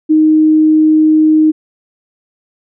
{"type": "tone", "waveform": "sine", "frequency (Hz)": 311.1, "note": "D#4", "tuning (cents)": 0, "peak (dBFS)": -5, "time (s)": [0.09, 1.52], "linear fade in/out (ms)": 20, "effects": []}